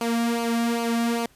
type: tone with flanger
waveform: sawtooth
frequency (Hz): 233.1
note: A#3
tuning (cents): 0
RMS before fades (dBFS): -24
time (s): 0.01-1.26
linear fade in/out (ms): 2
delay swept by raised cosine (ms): 0.54 to 2.34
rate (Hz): 2.5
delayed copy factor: -0.65
effects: pink hiss -58 dBFS RMS until 1.35 s + resampled to 32000 Hz